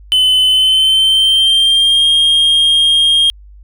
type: tone with pitch glide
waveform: triangle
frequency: 3031 to 3230 Hz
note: F#7 to G#7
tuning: +41 to -49 cents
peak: -6 dBFS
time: 0.12-3.3 s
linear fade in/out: 0 ms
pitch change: +110 cents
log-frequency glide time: 0.47-2.06 s
effects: added 50 Hz sine -35 dBFS peak until 3.63 s